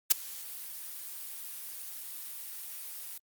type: noise with ADSR envelope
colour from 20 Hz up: blue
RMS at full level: -18 dBFS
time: 0.1-3.18 s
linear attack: 15 ms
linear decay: 10 ms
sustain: -24 dB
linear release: 5 ms
effects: Opus 48 kbps